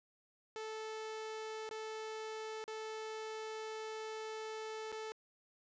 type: tone with dropouts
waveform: sawtooth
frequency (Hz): 437.8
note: A4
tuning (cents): -9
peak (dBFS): -38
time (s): 0.56-5.12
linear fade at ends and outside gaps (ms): 0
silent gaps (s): 1.691-1.711 / 2.64-2.679 / 4.919-4.926
effects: resampled to 16000 Hz + 12-bit